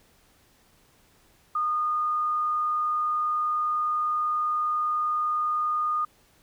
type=tone; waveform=sine; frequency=1225 Hz; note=D#6; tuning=27 cents flat; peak=-23 dBFS; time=1.55-6.05 s; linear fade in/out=5 ms; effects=pink hiss -61 dBFS RMS until 6.42 s